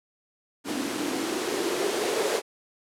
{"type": "noise with band-pass filter sweep", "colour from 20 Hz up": "blue", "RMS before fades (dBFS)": -28, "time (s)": [0.64, 2.42], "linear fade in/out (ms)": 50, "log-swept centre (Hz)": [260, 450], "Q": 5, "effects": ["low-pass 12000 Hz 12 dB/octave"]}